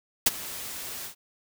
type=noise with ADSR envelope; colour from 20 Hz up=white; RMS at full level=-17 dBFS; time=0.26-1.15 s; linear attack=7 ms; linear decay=27 ms; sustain=-20 dB; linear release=97 ms; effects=none